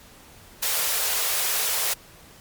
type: high-pass noise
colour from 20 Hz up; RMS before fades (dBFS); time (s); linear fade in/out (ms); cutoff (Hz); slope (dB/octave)
white; -24; 0.62-1.94; 10; 410; 96
effects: pink hiss -49 dBFS RMS until 2.4 s + MP3 96 kbps

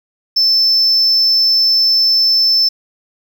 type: tone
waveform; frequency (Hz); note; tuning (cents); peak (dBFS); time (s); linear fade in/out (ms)
sine; 5290; E8; +5; -7; 0.36-2.69; 10
effects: tanh soft clip ceiling -7 dBFS + 7-bit

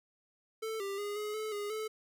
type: tone with pitch steps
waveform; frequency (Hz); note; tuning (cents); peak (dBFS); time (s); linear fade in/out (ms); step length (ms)
square; 442.2 / 395.6 / 410.6 / 421 / 433.1 / 411.4 / 434.5; A4 / G4 / G#4 / G#4 / A4 / G#4 / A4; +9 / +16 / -20 / +24 / -27 / -16 / -22; -36; 0.62-1.88; 10; 180
effects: none

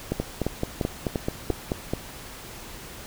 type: two click trains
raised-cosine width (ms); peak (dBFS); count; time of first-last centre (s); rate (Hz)
2; -11 / -11; 9 / 5; 0.2-1.935 / 0.12-1.504; 4.61 / 2.89
effects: pink hiss -41 dBFS RMS until 3.06 s

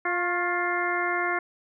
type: harmonic tone with a mistuned harmonic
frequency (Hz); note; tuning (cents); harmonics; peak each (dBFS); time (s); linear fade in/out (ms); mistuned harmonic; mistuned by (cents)
351.1; F4; +9; 1 / 2 / 3 / 4 / 5 / 6; -31 / -31 / -31 / -31 / -31 / -31; 0.05-1.39; 5; 3; +45
effects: none

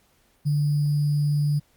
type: tone with sample-and-hold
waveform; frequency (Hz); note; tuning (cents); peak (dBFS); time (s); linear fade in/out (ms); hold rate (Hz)
sine; 146.83; D3; 0; -19; 0.45-1.6; 20; 4900
effects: pink hiss -63 dBFS RMS until 1.76 s + Opus 48 kbps

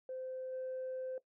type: tone with level steps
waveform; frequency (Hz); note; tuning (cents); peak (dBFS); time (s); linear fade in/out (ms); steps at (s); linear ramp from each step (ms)
sine; 517; C5; -21; -39 / -37; 0.09-1.18; 2; 0.52; 10
effects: noise-tail reverb RT60 0.1 s tail -17 dB re dry + tanh soft clip ceiling -35 dBFS

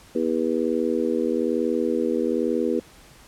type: harmonic tone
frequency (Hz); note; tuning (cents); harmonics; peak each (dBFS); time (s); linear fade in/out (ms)
81.1; E2; -28; 3 / 4 / 5 / 6; -26 / -26 / -26 / -26; 0.15-2.8; 5
effects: pink hiss -50 dBFS RMS until 3.27 s + low-pass 12000 Hz 12 dB/octave

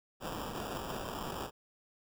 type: noise with sample-and-hold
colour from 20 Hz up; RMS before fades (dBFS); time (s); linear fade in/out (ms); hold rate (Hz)
blue; -40; 0.2-1.51; 50; 2100
effects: none

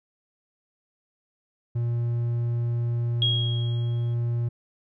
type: tone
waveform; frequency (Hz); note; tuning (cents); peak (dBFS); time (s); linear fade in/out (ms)
triangle; 118.5; A#2; +29; -21; 1.75-4.49; 10
type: tone with exponential decay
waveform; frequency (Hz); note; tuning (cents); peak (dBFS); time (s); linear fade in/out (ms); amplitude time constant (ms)
sine; 3284; G#7; -20; -19; 3.22-4.14; 1; 200
effects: none

